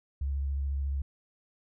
sine tone with vibrato, 69.3 Hz, C#2, in tune, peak -28 dBFS, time 0.21-1.02 s, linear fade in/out 5 ms, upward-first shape sine, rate 14 Hz, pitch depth 27 cents each way, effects none

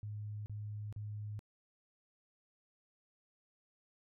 sine tone bursts, 105 Hz, G#2, 19 cents sharp, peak -40 dBFS, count 3, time 0.03-1.392 s, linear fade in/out 0 ms, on 430 ms, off 36 ms, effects none

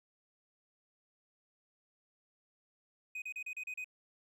triangle tone bursts, 2503 Hz, D#7, 10 cents sharp, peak -37 dBFS, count 7, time 3.15-3.844 s, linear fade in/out 5 ms, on 70 ms, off 34 ms, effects none

